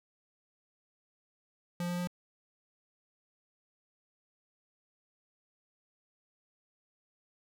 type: tone with pitch steps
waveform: square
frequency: 174.9 / 176.12 / 177.34 Hz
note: F3 / F3 / F3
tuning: +3 / +15 / +27 cents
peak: -33 dBFS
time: 1.8-2.073 s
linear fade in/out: 2 ms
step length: 91 ms
effects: none